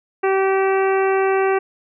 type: harmonic tone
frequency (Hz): 385.6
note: G4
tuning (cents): -28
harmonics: 1 / 2 / 3 / 4 / 5 / 6 / 7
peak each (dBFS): -16 / -22 / -26 / -28 / -30 / -32 / -33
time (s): 0.23-1.59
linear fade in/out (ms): 10
effects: none